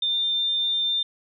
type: tone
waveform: sine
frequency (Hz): 3598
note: A7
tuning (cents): +38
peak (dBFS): -21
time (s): 0.02-1.03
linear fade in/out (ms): 5
effects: none